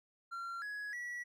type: tone with pitch steps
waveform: triangle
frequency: 1373 / 1676 / 1939 Hz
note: F6 / G#6 / B6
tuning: -30 / +15 / -32 cents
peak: -38 dBFS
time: 0.31-1.24 s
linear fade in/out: 20 ms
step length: 310 ms
effects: none